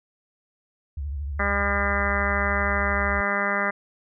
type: tone with vibrato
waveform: sine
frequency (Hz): 71.2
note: C#2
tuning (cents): +47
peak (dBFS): -27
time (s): 0.97-3.21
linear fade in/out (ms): 5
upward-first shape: triangle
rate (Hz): 13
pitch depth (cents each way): 160
type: harmonic tone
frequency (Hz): 201.1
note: G3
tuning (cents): +44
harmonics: 1 / 2 / 3 / 4 / 5 / 6 / 7 / 8 / 9 / 10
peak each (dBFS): -32 / -35 / -30 / -34 / -34 / -29 / -31 / -30 / -30 / -29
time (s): 1.39-3.71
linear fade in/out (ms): 10
effects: none